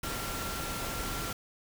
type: tone in noise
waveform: sine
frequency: 1370 Hz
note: F6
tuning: 34 cents flat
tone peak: -41 dBFS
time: 0.03-1.33 s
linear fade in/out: 5 ms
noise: pink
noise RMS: -36 dBFS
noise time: 0.03-1.33 s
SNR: -8 dB
effects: none